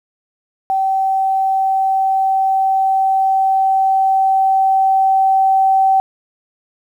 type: tone with level ramp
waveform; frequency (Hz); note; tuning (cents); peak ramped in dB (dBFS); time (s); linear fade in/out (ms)
sine; 770; G5; -31; -13 to -9; 0.7-6; 0
effects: 8-bit